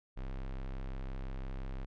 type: tone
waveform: square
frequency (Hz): 32.92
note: C1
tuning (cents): +11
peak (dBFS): -38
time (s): 0.16-1.86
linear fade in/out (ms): 20
effects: low-pass 3000 Hz 12 dB/octave